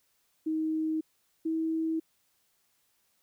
sine tone pair in turn, 315.4 / 322.2 Hz, D#4 / E4, +24 / -39 cents, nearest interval unison, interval 37 cents, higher second, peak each -27 dBFS, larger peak neither, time 0.46-1.01 / 1.45-2 s, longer neither, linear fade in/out 10 ms, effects white hiss -72 dBFS RMS until 3.22 s

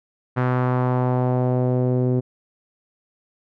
sawtooth tone with low-pass filter sweep, 126 Hz, B2, 35 cents sharp, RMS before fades -20 dBFS, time 0.36-2.21 s, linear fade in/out 20 ms, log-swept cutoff 1500 to 390 Hz, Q 1.7, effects none

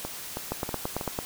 two click trains, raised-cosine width 1 ms, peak -18 / -14 dBFS, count 4 / 7, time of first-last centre 0.05-1.012 / 0.52-1.189 s, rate 3.12 / 8.97 Hz, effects white hiss -39 dBFS RMS until 1.25 s

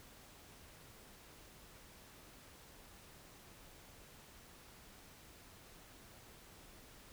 silence, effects pink hiss -59 dBFS RMS until 7.12 s

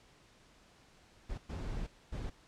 brown noise bursts at uneven times, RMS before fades -39 dBFS, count 3, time 1.29-1.38 / 1.49-1.87 / 2.12-2.3 s, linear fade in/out 10 ms, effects pink hiss -63 dBFS RMS until 2.47 s + low-pass 7000 Hz 12 dB/octave

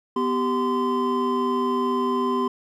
triangle tone cluster, 248.3 / 391.1 / 1031 Hz, B3 / G4 / C6, +9 / -4 / -26 cents, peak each -23 dBFS, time 0.16-2.48 s, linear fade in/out 5 ms, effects none

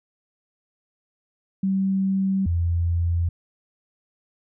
sine tone pair in turn, 192.6 / 85.32 Hz, G3 / F2, -30 / -40 cents, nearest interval octave + major second, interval 1410 cents, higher first, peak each -19 dBFS, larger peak neither, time 1.63-2.46 / 2.46-3.29 s, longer neither, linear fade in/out 5 ms, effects none

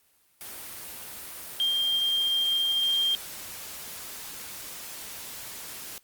sine tone in noise, 3192 Hz, G7, 31 cents sharp, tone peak -22 dBFS, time 1.6-3.15 s, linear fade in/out 0 ms, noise white, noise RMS -40 dBFS, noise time 0.41-5.98 s, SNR +15 dB, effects white hiss -65 dBFS RMS until 6.03 s + Opus 32 kbps

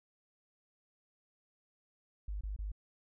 sine tone bursts, 50.7 Hz, G#1, 41 cents flat, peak -36 dBFS, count 3, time 2.28-2.718 s, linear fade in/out 5 ms, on 130 ms, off 24 ms, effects none

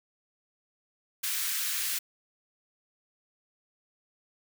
white high-pass noise, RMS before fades -31 dBFS, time 1.23-1.99 s, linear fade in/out 10 ms, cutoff 1400 Hz, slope 24 dB/octave, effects none

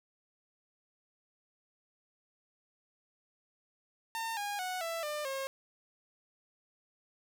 sawtooth tone with pitch steps, 907 / 817.4 / 736.7 / 664 / 598.4 / 539.3 Hz, A#5 / G#5 / F#5 / E5 / D5 / C#5, -48 / -28 / -8 / +12 / +32 / -48 cents, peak -31 dBFS, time 4.15-5.47 s, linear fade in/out 0 ms, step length 220 ms, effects none

